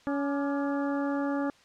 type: harmonic tone with a mistuned harmonic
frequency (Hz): 281.6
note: C#4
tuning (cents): +27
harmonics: 1 / 2 / 3 / 4 / 5 / 6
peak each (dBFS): -28 / -34 / -38 / -40 / -42 / -44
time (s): 0.07-1.5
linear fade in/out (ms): 0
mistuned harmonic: 4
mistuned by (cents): +77
effects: white hiss -59 dBFS RMS until 1.64 s + low-pass 5000 Hz 12 dB/octave